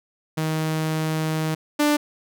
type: tone pair in turn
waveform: sawtooth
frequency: 157.6 / 295.6 Hz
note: D#3 / D4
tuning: +23 / +11 cents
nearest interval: major seventh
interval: 1088 cents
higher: second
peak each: -18 / -13 dBFS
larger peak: second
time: 0.37-1.55 / 1.79-1.97 s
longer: first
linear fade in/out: 10 ms
effects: none